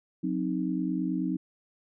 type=chord; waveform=sine; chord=C diminished; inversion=second; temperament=equal with one note detuned; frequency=181.71 / 261.6 / 311.1 Hz; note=Gb3 / C4 / Eb4; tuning=-31 / 0 / 0 cents; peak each=-31 dBFS; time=0.23-1.37 s; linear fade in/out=10 ms; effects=none